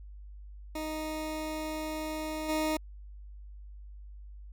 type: tone with level steps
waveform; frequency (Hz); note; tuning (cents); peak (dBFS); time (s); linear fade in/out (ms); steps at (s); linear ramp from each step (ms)
20% pulse; 311.1; D#4; 0; -29 / -23; 0.75-2.77; 5; 2.48; 20
effects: added 50 Hz sine -44 dBFS peak until 4.52 s